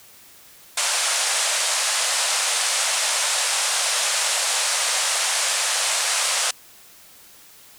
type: band-pass noise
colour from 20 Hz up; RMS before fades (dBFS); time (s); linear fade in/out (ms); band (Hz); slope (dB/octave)
white; -22; 0.77-6.51; 5; 530 to 9700; 48
effects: white hiss -48 dBFS RMS until 7.78 s